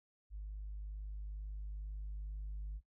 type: tone with level ramp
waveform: sine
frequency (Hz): 51.1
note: G#1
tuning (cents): -27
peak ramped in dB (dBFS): -41 to -38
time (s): 0.3-2.81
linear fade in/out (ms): 50
effects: noise-tail reverb RT60 0.1 s tail -19 dB re dry + tanh soft clip ceiling -38 dBFS